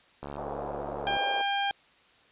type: click train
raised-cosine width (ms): 1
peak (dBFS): -24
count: 68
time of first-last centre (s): 0.23-1.167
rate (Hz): 71.5
type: band-pass noise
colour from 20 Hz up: pink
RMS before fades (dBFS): -37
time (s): 0.37-1.42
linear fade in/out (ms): 10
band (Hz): 460 to 810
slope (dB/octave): 24
type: harmonic tone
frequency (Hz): 800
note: G5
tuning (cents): +35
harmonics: 1 / 2 / 3 / 4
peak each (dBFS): -28 / -33 / -37 / -33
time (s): 1.07-1.71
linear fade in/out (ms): 0
effects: white hiss -60 dBFS RMS until 2.31 s + resampled to 8000 Hz